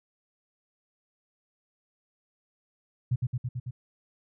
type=tone with echo; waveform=sine; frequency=123.7 Hz; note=B2; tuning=3 cents sharp; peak=-22 dBFS; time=3.11-3.16 s; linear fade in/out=10 ms; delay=110 ms; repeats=5; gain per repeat=-2 dB; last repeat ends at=3.71 s; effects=none